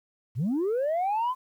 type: linear sweep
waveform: sine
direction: up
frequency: 97 to 1046.5 Hz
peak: -22 dBFS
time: 0.35-1.35 s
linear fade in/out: 50 ms
effects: tanh soft clip ceiling -22 dBFS + 10-bit